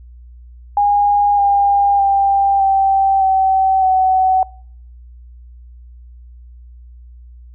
sine tone with pitch steps, 817 / 803.9 / 791 / 778.3 / 765.8 / 753.5 Hz, G#5 / G5 / G5 / G5 / G5 / F#5, -29 / +43 / +15 / -13 / -41 / +31 cents, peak -10 dBFS, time 0.77-4.43 s, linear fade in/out 2 ms, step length 610 ms, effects noise-tail reverb RT60 0.6 s tail -26 dB re dry + added 60 Hz sine -36 dBFS peak until 7.54 s

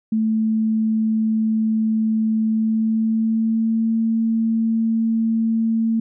sine tone with pitch glide, 220 to 225.3 Hz, A3 to A3, 0 to +41 cents, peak -16 dBFS, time 0.12-6 s, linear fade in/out 5 ms, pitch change +41 cents, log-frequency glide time 2.49-3.9 s, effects none

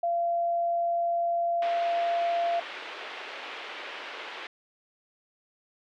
sine tone, 686 Hz, F5, 31 cents flat, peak -24 dBFS, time 0.03-2.6 s, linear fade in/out 5 ms
white band-pass noise, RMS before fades -40 dBFS, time 1.62-4.47 s, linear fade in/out 2 ms, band 360 to 3100 Hz, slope 24 dB/octave
effects none

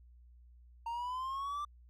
triangle linear sweep, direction up, 917 to 1185 Hz, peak -34 dBFS, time 0.86-1.65 s, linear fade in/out 5 ms, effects added 60 Hz sine -56 dBFS peak until 1.89 s

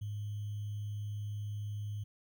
sine tone with sample-and-hold, 103.83 Hz, G#2, in tune, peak -36 dBFS, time 0.01-2.04 s, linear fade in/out 10 ms, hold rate 3150 Hz, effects none

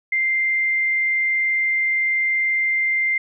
sine tone, 2093 Hz, C7, in tune, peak -17 dBFS, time 0.12-3.18 s, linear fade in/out 5 ms, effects none

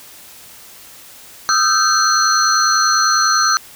sine tone cluster, 1240 / 1330 / 1552 / 4218 / 6000 Hz, D#6 / E6 / G6 / C8 / F#8, -6 / +15 / -18 / +13 / +23 cents, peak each -18 dBFS, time 1.49-3.57 s, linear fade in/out 0 ms, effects white hiss -40 dBFS RMS until 3.75 s

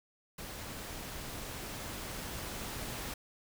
pink noise with level ramp, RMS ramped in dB -44 to -40 dBFS, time 0.38-3.14 s, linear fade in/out 5 ms, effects none

